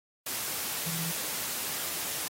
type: tone in noise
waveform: sine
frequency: 164.81 Hz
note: E3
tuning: in tune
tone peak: -35 dBFS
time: 0.86-1.11 s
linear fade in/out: 5 ms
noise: white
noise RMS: -34 dBFS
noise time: 0.26-2.28 s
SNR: -4 dB
effects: high-pass 100 Hz 12 dB/octave + AAC 48 kbps